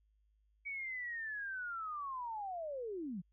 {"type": "linear sweep", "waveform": "sine", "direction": "down", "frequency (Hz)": [2271, 160], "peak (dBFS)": -39, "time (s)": [0.65, 3.22], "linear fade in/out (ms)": 20, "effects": ["added 52 Hz sine -70 dBFS peak until 3.32 s"]}